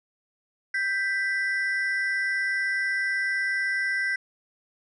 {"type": "ring-modulated tone", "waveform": "triangle", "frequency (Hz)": 1776, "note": "A6", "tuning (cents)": 16, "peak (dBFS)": -19, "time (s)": [0.74, 4.16], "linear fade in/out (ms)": 5, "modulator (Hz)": 205, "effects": ["resampled to 22050 Hz"]}